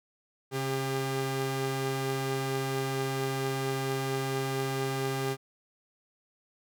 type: tone pair together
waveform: sawtooth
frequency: 134.8 / 400 Hz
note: C#3 / G4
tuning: -48 / +35 cents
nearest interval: octave + perfect fifth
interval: 1883 cents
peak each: -28 dBFS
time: 0.51-5.37 s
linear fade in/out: 50 ms
effects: none